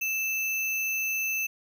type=tone with sample-and-hold; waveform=sine; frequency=2637 Hz; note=E7; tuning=in tune; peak=-26 dBFS; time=0.01-1.47 s; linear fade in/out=10 ms; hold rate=8820 Hz; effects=none